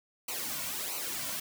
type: noise with flanger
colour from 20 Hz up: white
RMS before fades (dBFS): -36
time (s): 0.28-1.4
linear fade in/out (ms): 5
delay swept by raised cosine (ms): 0.57 to 2.47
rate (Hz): 1.5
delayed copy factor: -0.75
effects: none